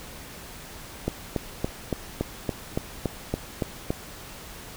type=click train; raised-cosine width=2 ms; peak=-11 dBFS; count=11; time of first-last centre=1.08-3.905 s; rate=3.54 Hz; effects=pink hiss -42 dBFS RMS until 4.76 s